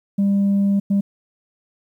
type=tone bursts at uneven times; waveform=sine; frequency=199.1 Hz; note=G3; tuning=27 cents sharp; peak=-12 dBFS; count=2; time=0.18-0.8 / 0.9-1.01 s; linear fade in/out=10 ms; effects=tanh soft clip ceiling -13 dBFS + 9-bit